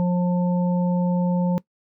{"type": "harmonic tone", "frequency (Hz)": 178, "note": "F3", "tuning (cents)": 33, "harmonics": [1, 3, 5], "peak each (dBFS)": [-18, -28, -32], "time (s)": [0, 1.58], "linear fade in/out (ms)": 0, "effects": ["noise-tail reverb RT60 0.1 s tail -20 dB re dry"]}